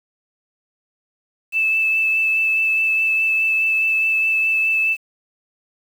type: tone with vibrato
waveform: sine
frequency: 2629 Hz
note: E7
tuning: 5 cents flat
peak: -15 dBFS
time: 1.52-4.97 s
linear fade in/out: 50 ms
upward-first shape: sine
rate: 4.8 Hz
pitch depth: 11 cents each way
effects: 7-bit